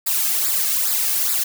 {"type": "noise with flanger", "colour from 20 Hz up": "blue", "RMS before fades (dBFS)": -20, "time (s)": [0.06, 1.44], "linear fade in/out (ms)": 10, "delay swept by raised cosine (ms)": [0.32, 2.12], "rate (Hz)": 2.4, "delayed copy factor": -0.75, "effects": []}